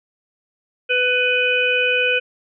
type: harmonic tone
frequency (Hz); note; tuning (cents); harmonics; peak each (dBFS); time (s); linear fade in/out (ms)
498.2; B4; +15; 1 / 3 / 5 / 6; -21 / -22 / -18 / -25; 0.89-2.2; 20
effects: none